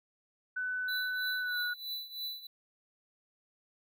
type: tone with pitch glide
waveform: sine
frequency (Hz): 1500 to 1459.8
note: F#6 to F#6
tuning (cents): +23 to -24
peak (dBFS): -32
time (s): 0.56-1.74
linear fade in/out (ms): 10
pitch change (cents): -47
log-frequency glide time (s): 1.4-1.59
type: tone with tremolo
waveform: square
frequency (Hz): 3978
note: B7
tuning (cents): +12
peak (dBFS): -35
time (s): 0.88-2.47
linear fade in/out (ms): 5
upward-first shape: triangle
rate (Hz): 3.1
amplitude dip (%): 85
effects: none